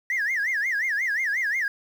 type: tone with vibrato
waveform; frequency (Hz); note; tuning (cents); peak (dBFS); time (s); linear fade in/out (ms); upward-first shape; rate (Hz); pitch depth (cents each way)
sine; 1864.7; A#6; 0; -21; 0.1-1.68; 2; sine; 5.6; 240
effects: tanh soft clip ceiling -19 dBFS + 8-bit